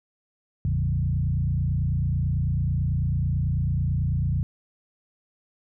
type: tone with frequency modulation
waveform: sine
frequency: 109 Hz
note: A2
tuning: 16 cents flat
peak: -21 dBFS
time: 0.65-4.43 s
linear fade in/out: 0 ms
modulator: 29.1 Hz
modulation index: 1.7
effects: none